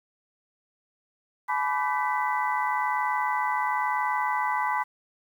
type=tone cluster; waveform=sine; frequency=853 / 994 / 1161 / 1527 / 1985 Hz; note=G#5 / B5 / D6 / G6 / B6; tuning=+46 / +11 / -20 / -46 / +8 cents; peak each=-29 / -27 / -33 / -36 / -32 dBFS; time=1.48-4.84 s; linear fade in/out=20 ms; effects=9-bit